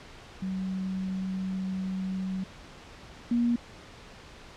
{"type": "tone pair in turn", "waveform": "sine", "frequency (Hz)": [188.8, 237.9], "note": ["F#3", "A#3"], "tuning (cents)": [35, 35], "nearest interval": "major third", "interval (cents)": 400, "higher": "second", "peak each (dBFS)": [-29, -22], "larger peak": "second", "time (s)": [[0.42, 2.44], [3.31, 3.56]], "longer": "first", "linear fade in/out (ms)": 5, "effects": ["pink hiss -48 dBFS RMS until 4.56 s", "low-pass 5000 Hz 12 dB/octave"]}